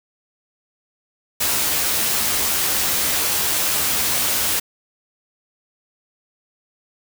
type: noise with comb filter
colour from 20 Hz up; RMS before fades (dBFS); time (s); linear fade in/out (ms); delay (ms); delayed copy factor
white; -20; 1.4-4.6; 10; 13; +0.5
effects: none